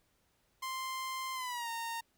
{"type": "tone with pitch glide", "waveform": "sawtooth", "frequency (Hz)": [1046.5, 921.6], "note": ["C6", "A#5"], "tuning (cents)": [0, -20], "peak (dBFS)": -33, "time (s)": [0.62, 2.01], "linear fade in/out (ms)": 10, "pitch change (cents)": -220, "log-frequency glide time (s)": [1.34, 1.69], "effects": ["pink hiss -74 dBFS RMS until 2.17 s"]}